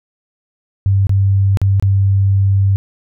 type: tone with dropouts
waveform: sine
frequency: 98 Hz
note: G2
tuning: in tune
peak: -9 dBFS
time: 0.86-2.76 s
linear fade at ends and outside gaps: 0 ms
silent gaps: 1.069-1.094 / 1.572-1.616 / 1.798-1.825 s
effects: none